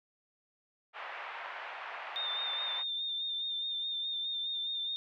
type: band-pass noise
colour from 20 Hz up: pink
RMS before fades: -43 dBFS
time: 0.93-2.84 s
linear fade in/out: 50 ms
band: 710 to 2600 Hz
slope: 24 dB/octave
type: tone with vibrato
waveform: sine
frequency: 3621 Hz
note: A7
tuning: 49 cents sharp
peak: -33 dBFS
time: 2.16-4.96 s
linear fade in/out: 0 ms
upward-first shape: sine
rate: 4.8 Hz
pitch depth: 33 cents each way
effects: none